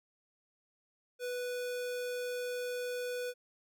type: tone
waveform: square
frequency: 493.5 Hz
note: B4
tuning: 1 cent flat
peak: -36 dBFS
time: 1.19-3.34 s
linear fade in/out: 50 ms
effects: none